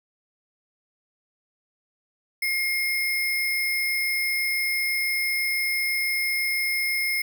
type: tone with sample-and-hold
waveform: sine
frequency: 2134 Hz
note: C7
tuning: 34 cents sharp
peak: -22 dBFS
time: 2.42-7.22 s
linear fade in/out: 5 ms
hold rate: 7350 Hz
effects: none